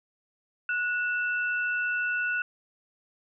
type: tone pair together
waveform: sine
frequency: 1464.3 / 2667 Hz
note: F#6 / E7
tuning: -18 / +20 cents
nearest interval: minor seventh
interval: 1038 cents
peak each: -26 / -34 dBFS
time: 0.69-2.42 s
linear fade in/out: 2 ms
effects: none